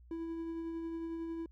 triangle tone with tremolo, 330 Hz, E4, 2 cents sharp, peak -34 dBFS, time 0.11-1.46 s, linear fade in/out 2 ms, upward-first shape triangle, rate 11 Hz, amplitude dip 30%, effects added 60 Hz sine -55 dBFS peak until 1.51 s

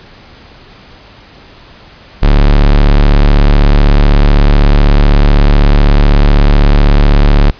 45% pulse tone, 36 Hz, D1, 34 cents flat, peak -3 dBFS, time 2.22-7.51 s, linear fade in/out 10 ms, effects pink hiss -37 dBFS RMS until 7.59 s + resampled to 11025 Hz

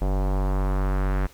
square tone with low-pass filter sweep, 47.77 Hz, G1, 44 cents flat, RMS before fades -23 dBFS, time 0.01-1.27 s, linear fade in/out 10 ms, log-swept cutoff 740 to 1700 Hz, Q 1.7, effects pink hiss -52 dBFS RMS until 1.33 s

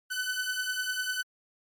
sawtooth beating tone pair, 1500 / 1510 Hz, F#6 / F#6, +23 / +35 cents, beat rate 10 Hz, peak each -29 dBFS, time 0.1-1.23 s, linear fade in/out 20 ms, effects MP3 64 kbps

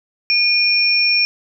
sine tone pair together, 2433 / 5449 Hz, D#7 / F8, -39 / -44 cents, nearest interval octave + major second, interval 1395 cents, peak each -15 dBFS, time 0.3-1.25 s, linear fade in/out 0 ms, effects none

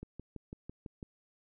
click train, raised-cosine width 3 ms, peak -30 dBFS, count 7, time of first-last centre 0.03-1.028 s, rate 6.01 Hz, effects none

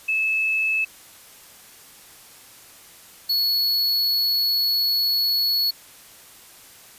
sine / square tone pair in turn, 2607 / 4384 Hz, E7 / C#8, -20 / -20 cents, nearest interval major sixth, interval 900 cents, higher second, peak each -19 dBFS, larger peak neither, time 0.08-0.85 / 3.29-5.71 s, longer second, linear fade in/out 10 ms, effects white hiss -47 dBFS RMS until 6.98 s + resampled to 32000 Hz

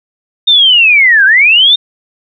sine linear two-way sweep, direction down then up, 3687 to 1513 to 3687 Hz, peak -3 dBFS, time 0.47-1.76 s, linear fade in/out 10 ms, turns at 1.25 s, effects none

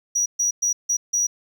triangle tone bursts at uneven times, 5800 Hz, F#8, 35 cents flat, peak -17 dBFS, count 5, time 0.15-0.26 / 0.39-0.51 / 0.62-0.73 / 0.89-0.97 / 1.13-1.27 s, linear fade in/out 10 ms, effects none

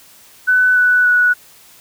sine tone with pitch steps, 1500 / 1485.3 / 1470.8 Hz, F#6 / F#6 / F#6, +23 / +6 / -11 cents, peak -9 dBFS, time 0.47-1.34 s, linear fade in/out 20 ms, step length 290 ms, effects white hiss -45 dBFS RMS until 1.8 s

